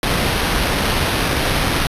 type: noise with sample-and-hold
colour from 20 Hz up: pink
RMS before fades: -18 dBFS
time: 0.03-1.87 s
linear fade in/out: 2 ms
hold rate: 7350 Hz
effects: resampled to 32000 Hz